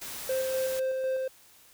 white noise, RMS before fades -39 dBFS, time 0.01-0.8 s, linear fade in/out 10 ms
triangle tone with tremolo, 523.3 Hz, C5, in tune, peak -24 dBFS, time 0.29-1.28 s, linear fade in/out 5 ms, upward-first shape square, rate 4 Hz, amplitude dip 25%
effects white hiss -57 dBFS RMS until 1.73 s

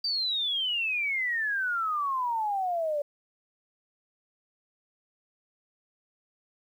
sine exponential sweep, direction down, 4699 to 570 Hz, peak -26 dBFS, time 0.04-3.02 s, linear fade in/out 5 ms, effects 10-bit

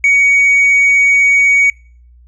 sine tone with tanh clipping, 2246 Hz, C#7, 22 cents sharp, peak -7 dBFS, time 0.04-1.7 s, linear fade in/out 2 ms, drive 1 dB, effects noise-tail reverb RT60 0.5 s tail -26 dB re dry + added 60 Hz sine -40 dBFS peak until 2.27 s

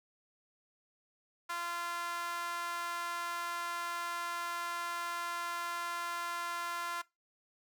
sawtooth tone with high-pass filter, 344.7 Hz, F4, 23 cents flat, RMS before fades -38 dBFS, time 1.49-7.02 s, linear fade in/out 10 ms, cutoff 1200 Hz, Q 3.4, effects noise-tail reverb RT60 0.2 s tail -20 dB re dry

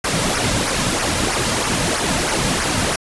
pink noise with flanger, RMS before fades -19 dBFS, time 0.04-2.96 s, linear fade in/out 5 ms, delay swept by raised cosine 0.25 to 2.75 ms, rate 3.1 Hz, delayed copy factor -0.6, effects resampled to 24000 Hz

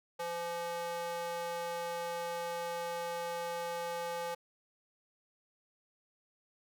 square tone with high-pass filter, 170.8 Hz, F3, 38 cents flat, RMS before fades -38 dBFS, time 0.19-4.35 s, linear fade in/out 10 ms, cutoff 640 Hz, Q 5, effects none

